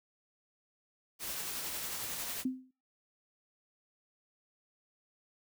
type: noise with tremolo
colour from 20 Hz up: white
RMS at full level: -38 dBFS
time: 1.19-2.45 s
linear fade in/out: 50 ms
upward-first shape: sine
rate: 11 Hz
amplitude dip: 25%
type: tone with exponential decay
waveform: sine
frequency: 258.2 Hz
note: C4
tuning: 23 cents flat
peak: -27 dBFS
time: 2.45-2.71 s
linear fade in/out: 5 ms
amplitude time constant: 55 ms
effects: noise-tail reverb RT60 0.4 s tail -26 dB re dry